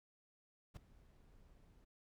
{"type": "noise with ADSR envelope", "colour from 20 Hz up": "brown", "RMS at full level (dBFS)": -44, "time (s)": [0.74, 1.85], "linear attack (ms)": 28, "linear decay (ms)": 5, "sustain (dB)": -21, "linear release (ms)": 13, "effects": []}